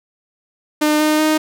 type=tone with pitch steps; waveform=sawtooth; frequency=302.6 / 306.3 / 310 Hz; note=D#4 / D#4 / D#4; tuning=-48 / -27 / -6 cents; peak=-9 dBFS; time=0.81-1.38 s; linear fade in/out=10 ms; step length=190 ms; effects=none